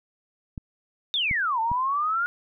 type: clicks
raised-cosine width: 5 ms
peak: -21 dBFS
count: 3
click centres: 0.578 / 1.312 / 1.716 s
type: exponential two-way sweep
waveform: sine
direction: down then up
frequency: 3729 to 880 to 1442 Hz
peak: -22 dBFS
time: 1.14-2.26 s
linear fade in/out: 0 ms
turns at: 1.6 s
effects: none